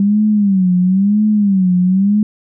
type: tone with vibrato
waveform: sine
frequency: 196 Hz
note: G3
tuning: in tune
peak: -9 dBFS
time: 0-2.23 s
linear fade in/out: 2 ms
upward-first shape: sine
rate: 0.99 Hz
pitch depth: 150 cents each way
effects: none